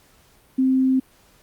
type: tone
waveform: sine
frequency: 261.6 Hz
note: C4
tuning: in tune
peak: -15 dBFS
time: 0.58-1 s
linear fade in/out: 10 ms
effects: pink hiss -56 dBFS RMS until 1.42 s + Opus 48 kbps